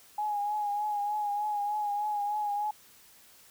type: tone with vibrato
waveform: sine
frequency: 830.6 Hz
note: G#5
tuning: in tune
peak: -28 dBFS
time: 0.18-2.71 s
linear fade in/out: 5 ms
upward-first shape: triangle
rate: 3.3 Hz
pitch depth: 42 cents each way
effects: white hiss -57 dBFS RMS until 3.5 s